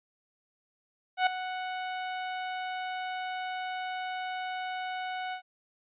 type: tone with ADSR envelope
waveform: sawtooth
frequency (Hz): 740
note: F#5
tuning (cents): 0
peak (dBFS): -16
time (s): 1.17-5.42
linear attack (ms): 96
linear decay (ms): 6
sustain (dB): -13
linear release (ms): 91
effects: resampled to 8000 Hz